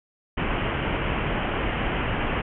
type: low-pass noise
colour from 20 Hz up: pink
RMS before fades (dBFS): -26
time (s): 0.37-2.42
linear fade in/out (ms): 10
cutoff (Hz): 3100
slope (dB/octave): 96
effects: none